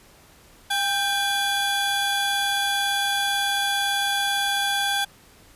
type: tone cluster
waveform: 45% pulse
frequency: 803 / 1568 / 3409 Hz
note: G5 / G6 / G#7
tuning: +41 / 0 / +45 cents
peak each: -26 dBFS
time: 0.7-5.05 s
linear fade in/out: 10 ms
effects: pink hiss -52 dBFS RMS until 5.55 s + resampled to 32000 Hz